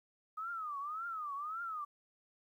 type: tone with vibrato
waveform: sine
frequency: 1244.5 Hz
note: D#6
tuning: in tune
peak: -38 dBFS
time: 0.37-1.85 s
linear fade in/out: 10 ms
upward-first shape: triangle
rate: 1.8 Hz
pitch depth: 220 cents each way
effects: 12-bit